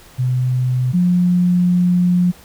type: tone pair in turn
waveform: sine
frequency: 126.7 / 178.1 Hz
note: B2 / F3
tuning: +45 / +34 cents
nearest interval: tritone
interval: 589 cents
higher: second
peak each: -14 / -11 dBFS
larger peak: second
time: 0.18-0.93 / 0.93-2.32 s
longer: second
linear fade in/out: 20 ms
effects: pink hiss -44 dBFS RMS until 2.44 s